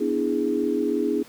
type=chord; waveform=sine; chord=E dominant seventh; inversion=second; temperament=equal; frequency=246.9 / 293.7 / 329.6 / 415.3 Hz; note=B3 / D4 / E4 / G#4; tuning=0 / 0 / 0 / 0 cents; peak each=-28 / -26 / -27 / -25 dBFS; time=0-1.23 s; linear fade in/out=10 ms; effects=pink hiss -49 dBFS RMS until 1.28 s + high-pass 80 Hz 12 dB/octave